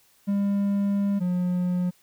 triangle tone pair in turn, 200.5 / 179.27 Hz, G3 / F3, +39 / +46 cents, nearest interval major second, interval 193 cents, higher first, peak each -19 / -20 dBFS, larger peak first, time 0.27-1.2 / 1.2-1.91 s, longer first, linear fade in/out 20 ms, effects white hiss -61 dBFS RMS until 2.02 s

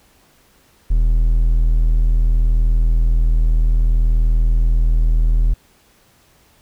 triangle tone, 40.31 Hz, E1, 38 cents flat, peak -9 dBFS, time 0.9-5.54 s, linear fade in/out 10 ms, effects pink hiss -54 dBFS RMS until 6.61 s

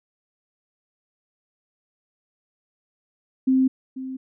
sine tone with echo, 261.6 Hz, C4, in tune, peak -15 dBFS, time 3.47-3.68 s, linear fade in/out 10 ms, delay 490 ms, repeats 1, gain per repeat -14 dB, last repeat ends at 4.17 s, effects none

